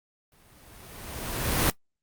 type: noise with exponential growth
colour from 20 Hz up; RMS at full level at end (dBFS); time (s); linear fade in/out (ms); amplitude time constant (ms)
pink; -21; 0.32-1.7; 1; 300
effects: noise-tail reverb RT60 0.1 s tail -19 dB re dry + Opus 32 kbps